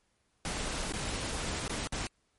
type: noise with dropouts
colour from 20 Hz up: pink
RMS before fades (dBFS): -35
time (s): 0.45-2.07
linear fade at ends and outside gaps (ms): 1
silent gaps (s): 0.924-0.936 / 1.68-1.695 / 1.874-1.923
effects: pink hiss -74 dBFS RMS until 2.38 s + MP3 48 kbps